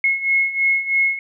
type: beating tone pair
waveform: sine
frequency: 2170 / 2173.1 Hz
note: C#7 / C#7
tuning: -37 / -35 cents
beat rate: 3.1 Hz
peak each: -21 / -17 dBFS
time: 0.04-1.19 s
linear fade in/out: 2 ms
effects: none